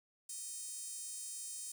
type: tone with high-pass filter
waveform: 5% pulse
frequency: 622.3 Hz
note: D#5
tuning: in tune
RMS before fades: -45 dBFS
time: 0.29-1.72 s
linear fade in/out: 5 ms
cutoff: 9100 Hz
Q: 2
effects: none